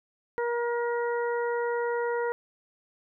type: harmonic tone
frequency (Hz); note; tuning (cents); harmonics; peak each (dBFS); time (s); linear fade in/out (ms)
474.9; A#4; +32; 1 / 2 / 3 / 4; -27 / -33 / -37 / -39; 0.38-2.32; 0
effects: none